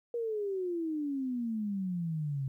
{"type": "exponential sweep", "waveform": "sine", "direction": "down", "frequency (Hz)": [480, 132.2], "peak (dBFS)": -31, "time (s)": [0.14, 2.48], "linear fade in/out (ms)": 2, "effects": ["12-bit"]}